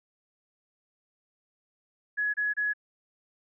sine tone bursts, 1685 Hz, G#6, 25 cents sharp, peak -25 dBFS, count 3, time 2.17-2.736 s, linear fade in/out 20 ms, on 170 ms, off 28 ms, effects none

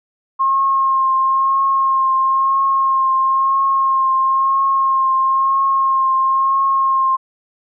sine tone with vibrato, 1071 Hz, C6, 40 cents sharp, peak -12 dBFS, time 0.39-7.17 s, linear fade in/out 20 ms, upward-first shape triangle, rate 1 Hz, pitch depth 23 cents each way, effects none

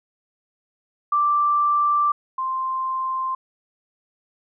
sine tone pair in turn, 1174.7 / 1046.5 Hz, D6 / C6, 0 / 0 cents, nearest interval major second, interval 200 cents, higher first, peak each -16 / -22 dBFS, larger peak first, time 1.12-2.12 / 2.38-3.35 s, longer first, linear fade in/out 5 ms, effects none

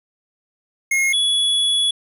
square tone pair in turn, 2154 / 3390 Hz, C7 / G#7, +50 / +35 cents, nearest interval minor sixth, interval 785 cents, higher second, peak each -16 dBFS, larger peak neither, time 0.91-1.13 / 1.13-1.91 s, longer second, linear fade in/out 5 ms, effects resampled to 32000 Hz + 9-bit

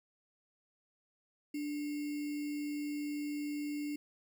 sine tone with sample-and-hold, 293.7 Hz, D4, in tune, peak -35 dBFS, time 1.54-3.96 s, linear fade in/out 5 ms, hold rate 2450 Hz, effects none

